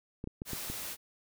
clicks, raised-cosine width 3 ms, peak -25 dBFS, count 5, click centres 0.241 / 0.274 / 0.419 / 0.533 / 0.7 s
white noise, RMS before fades -40 dBFS, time 0.45-0.97 s, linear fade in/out 50 ms
effects none

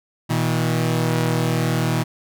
sawtooth tone pair together, 120.2 / 160.45 Hz, B2 / E3, -46 / -46 cents, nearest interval perfect fourth, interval 500 cents, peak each -17 dBFS, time 0.29-2.04 s, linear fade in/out 20 ms, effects none

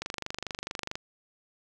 click train, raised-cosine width 0.2 ms, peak -16 dBFS, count 24, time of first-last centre 0.02-0.955 s, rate 24.6 Hz, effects none

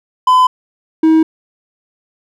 triangle tone pair in turn, 1013 / 319.1 Hz, B5 / D#4, +44 / +44 cents, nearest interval octave + minor sixth, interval 2000 cents, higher first, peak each -4 dBFS, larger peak neither, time 0.27-0.47 / 1.03-1.23 s, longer neither, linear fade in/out 5 ms, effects none

